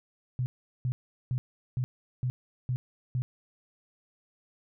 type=tone bursts; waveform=sine; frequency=125.9 Hz; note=B2; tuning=34 cents sharp; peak=-26 dBFS; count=7; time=0.39-3.22 s; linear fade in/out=0 ms; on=70 ms; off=390 ms; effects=none